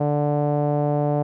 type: tone with low-pass filter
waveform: sawtooth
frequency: 146.83 Hz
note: D3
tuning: in tune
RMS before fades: -21 dBFS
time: 0-1.23 s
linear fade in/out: 10 ms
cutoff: 670 Hz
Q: 3.5
effects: none

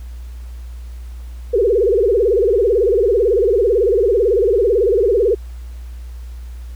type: tone with vibrato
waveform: sine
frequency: 429.8 Hz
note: A4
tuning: 41 cents flat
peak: -11 dBFS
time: 1.53-5.35 s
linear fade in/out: 10 ms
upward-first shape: sine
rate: 18 Hz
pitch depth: 240 cents each way
effects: added 60 Hz sine -28 dBFS peak until 6.75 s + pink hiss -50 dBFS RMS until 6.75 s

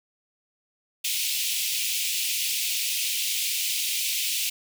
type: high-pass noise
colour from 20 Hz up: pink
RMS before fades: -27 dBFS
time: 1.04-4.5 s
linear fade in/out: 10 ms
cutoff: 2400 Hz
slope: 48 dB/octave
effects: none

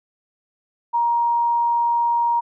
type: tone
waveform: sine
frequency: 942 Hz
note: A#5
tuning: 18 cents sharp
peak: -16 dBFS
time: 0.93-2.41 s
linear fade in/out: 20 ms
effects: none

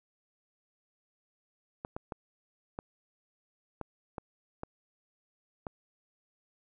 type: clicks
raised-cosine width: 1 ms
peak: -23 dBFS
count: 8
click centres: 1.849 / 1.965 / 2.122 / 2.789 / 3.813 / 4.182 / 4.634 / 5.668 s
effects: none

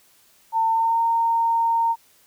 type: tone with pitch glide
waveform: sine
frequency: 900 to 920 Hz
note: A5 to A#5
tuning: +39 to -23 cents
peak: -17 dBFS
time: 0.52-1.96 s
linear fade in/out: 50 ms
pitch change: +38 cents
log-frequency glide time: 0.68-1 s
effects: white hiss -57 dBFS RMS until 2.26 s

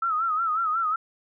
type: tone with vibrato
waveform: sine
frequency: 1300 Hz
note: E6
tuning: 24 cents flat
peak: -22 dBFS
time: 0.02-0.96 s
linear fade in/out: 5 ms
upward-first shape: sine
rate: 5.5 Hz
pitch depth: 94 cents each way
effects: none

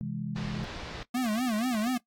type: chord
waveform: sine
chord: C augmented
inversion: none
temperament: equal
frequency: 130.81 / 164.81 / 207.7 Hz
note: C3 / E3 / G#3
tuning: 0 / 0 / 0 cents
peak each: -37 / -36 / -35 dBFS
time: 0.01-0.64 s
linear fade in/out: 0 ms
type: low-pass noise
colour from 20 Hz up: pink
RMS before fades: -40 dBFS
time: 0.36-1.03 s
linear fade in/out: 0 ms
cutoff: 4900 Hz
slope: 24 dB/octave
type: tone with vibrato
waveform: square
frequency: 233.1 Hz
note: A#3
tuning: in tune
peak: -27 dBFS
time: 1.14-1.98 s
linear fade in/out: 10 ms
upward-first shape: sine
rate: 4.2 Hz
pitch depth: 180 cents each way
effects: noise-tail reverb RT60 0.1 s tail -19 dB re dry + AAC 64 kbps

